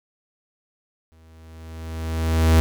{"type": "tone with exponential growth", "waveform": "45% pulse", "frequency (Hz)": 80.7, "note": "E2", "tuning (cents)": -36, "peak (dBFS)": -11, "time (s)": [1.12, 2.6], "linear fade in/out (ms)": 0, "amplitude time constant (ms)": 320, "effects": []}